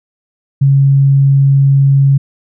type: tone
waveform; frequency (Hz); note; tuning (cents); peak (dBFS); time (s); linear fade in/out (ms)
sine; 137.9; C#3; -9; -5; 0.61-2.18; 10
effects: none